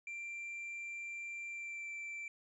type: tone with pitch glide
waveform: triangle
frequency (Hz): 2362 to 2340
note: D7 to D7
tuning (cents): +9 to -7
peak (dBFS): -40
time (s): 0.07-2.28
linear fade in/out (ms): 2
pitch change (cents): -16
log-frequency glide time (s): 1.48-1.9
effects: resampled to 22050 Hz